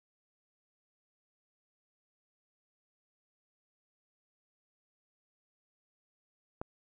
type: click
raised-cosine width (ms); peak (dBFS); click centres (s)
1; -23; 6.615
effects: none